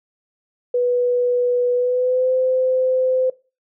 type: tone with pitch glide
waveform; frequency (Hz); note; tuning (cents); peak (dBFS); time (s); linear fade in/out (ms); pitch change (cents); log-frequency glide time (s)
sine; 491 to 514.5; B4 to C5; -10 to -29; -15; 0.74-3.3; 5; +81; 1.74-2.32
effects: noise-tail reverb RT60 0.3 s tail -20 dB re dry